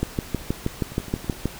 two click trains, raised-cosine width 3 ms, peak -9 / -24 dBFS, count 10 / 6, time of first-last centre 0.03-1.456 / 0.92-1.327 s, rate 6.31 / 12.3 Hz, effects pink hiss -40 dBFS RMS until 1.59 s

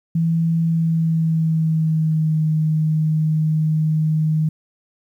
sine tone with pitch glide, 164.81 to 156.1 Hz, E3 to D#3, 0 to +6 cents, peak -15 dBFS, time 0.15-4.49 s, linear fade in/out 5 ms, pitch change -94 cents, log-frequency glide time 0.63-2.42 s, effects 9-bit

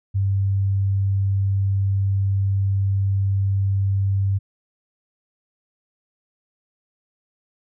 sine tone, 98 Hz, G2, in tune, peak -17 dBFS, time 0.14-4.39 s, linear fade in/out 20 ms, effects none

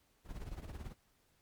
brown noise with tremolo, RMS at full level -42 dBFS, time 0.24-0.95 s, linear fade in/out 50 ms, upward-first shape triangle, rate 18 Hz, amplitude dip 80%, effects pink hiss -73 dBFS RMS until 1.41 s + MP3 96 kbps

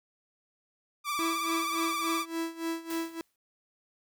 sawtooth tone with vibrato, 1171 Hz, D6, 5 cents flat, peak -26 dBFS, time 1.04-2.26 s, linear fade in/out 50 ms, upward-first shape sine, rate 19 Hz, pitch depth 46 cents each way
45% pulse tone with tremolo, 329.6 Hz, E4, in tune, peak -29 dBFS, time 1.19-3.21 s, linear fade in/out 0 ms, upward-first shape sine, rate 3.5 Hz, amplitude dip 85%
white noise with exponential decay, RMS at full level -41 dBFS, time 2.9-3.36 s, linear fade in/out 2 ms, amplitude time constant 100 ms
effects none

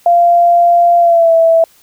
sine tone with pitch glide, 692 to 658.8 Hz, F5 to E5, -16 to -1 cents, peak -5 dBFS, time 0.06-1.64 s, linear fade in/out 2 ms, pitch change -85 cents, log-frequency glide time 0.99-1.33 s, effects white hiss -48 dBFS RMS until 1.82 s

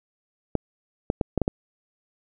clicks, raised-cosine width 2 ms, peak -8 dBFS, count 6, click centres 0.553 / 1.101 / 1.212 / 1.377 / 1.417 / 1.479 s, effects none

